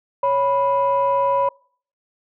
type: tone pair together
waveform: sine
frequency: 554 / 987.1 Hz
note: C#5 / B5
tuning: -1 / -1 cents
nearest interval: minor seventh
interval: 1000 cents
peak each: -18 / -17 dBFS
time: 0.23-1.49 s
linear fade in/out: 5 ms
effects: noise-tail reverb RT60 0.5 s tail -25 dB re dry + tanh soft clip ceiling -10 dBFS